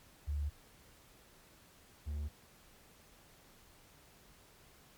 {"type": "tone pair in turn", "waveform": ["sine", "triangle"], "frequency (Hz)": [72.9, 73.62], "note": ["D2", "D2"], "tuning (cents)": [-12, 5], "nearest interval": "unison", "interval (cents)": 17, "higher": "second", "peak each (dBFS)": [-33, -34], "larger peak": "first", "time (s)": [[0.27, 0.5], [2.06, 2.29]], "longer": "neither", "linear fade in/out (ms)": 20, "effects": ["pink hiss -62 dBFS RMS until 4.97 s", "MP3 96 kbps"]}